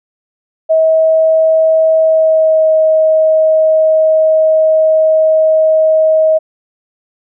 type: tone with pitch glide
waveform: sine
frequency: 640 to 631.9 Hz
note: D#5 to D#5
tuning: +49 to +27 cents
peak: -6 dBFS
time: 0.69-6.39 s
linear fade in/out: 20 ms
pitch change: -22 cents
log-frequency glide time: 1.99-2.72 s
effects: none